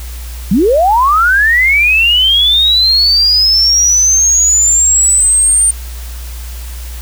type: linear sweep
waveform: sine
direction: up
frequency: 164.81 to 8920 Hz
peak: -6 dBFS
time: 0.51-5.71 s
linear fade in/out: 5 ms
effects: added 60 Hz sine -22 dBFS peak until 7.01 s + white hiss -33 dBFS RMS until 7.01 s